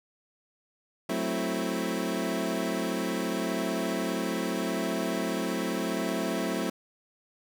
25% pulse chord, F# half-diminished seventh, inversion none, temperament equal, 185 / 220 / 261.6 / 329.6 Hz, F#3 / A3 / C4 / E4, 0 / 0 / 0 / 0 cents, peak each -30 dBFS, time 1.09-6.7 s, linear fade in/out 5 ms, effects none

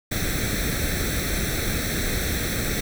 pink noise with comb filter, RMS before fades -25 dBFS, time 0.11-2.81 s, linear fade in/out 10 ms, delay 0.51 ms, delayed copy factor +0.8, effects none

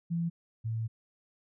sine tone pair in turn, 168.7 / 112.59 Hz, E3 / A2, +40 / +40 cents, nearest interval perfect fifth, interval 700 cents, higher first, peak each -28 / -30 dBFS, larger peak first, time 0.1-0.3 / 0.64-0.88 s, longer second, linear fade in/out 20 ms, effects none

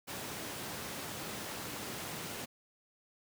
pink high-pass noise, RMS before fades -42 dBFS, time 0.07-2.46 s, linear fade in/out 20 ms, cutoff 130 Hz, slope 12 dB/octave, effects none

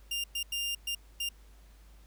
sawtooth tone bursts at uneven times, 2800 Hz, F7, 4 cents sharp, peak -28 dBFS, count 5, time 0.11-0.24 / 0.35-0.43 / 0.52-0.75 / 0.87-0.95 / 1.2-1.29 s, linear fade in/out 5 ms, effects added 51 Hz sine -53 dBFS peak until 2.06 s + pink hiss -64 dBFS RMS until 2.06 s

